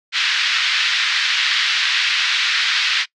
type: band-pass noise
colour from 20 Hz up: white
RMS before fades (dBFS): -18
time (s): 0.12-3.06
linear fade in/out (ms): 50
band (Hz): 1500 to 4200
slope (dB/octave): 24
effects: noise-tail reverb RT60 0.1 s tail -22 dB re dry + low-pass 7000 Hz 12 dB/octave